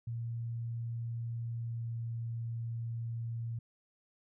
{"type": "tone with pitch glide", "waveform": "sine", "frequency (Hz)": [116.54, 115.8], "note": ["A#2", "A#2"], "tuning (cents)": [0, -11], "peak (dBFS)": -35, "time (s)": [0.07, 3.59], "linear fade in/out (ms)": 5, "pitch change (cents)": -11, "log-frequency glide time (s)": [1.55, 1.93], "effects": []}